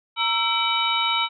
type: tone cluster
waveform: sine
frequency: 929 / 1332 / 2308 / 3002 / 3794 Hz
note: A#5 / E6 / D7 / F#7 / A#7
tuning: -6 / +18 / -31 / +24 / +30 cents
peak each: -26 dBFS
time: 0.16-1.29 s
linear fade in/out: 50 ms
effects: none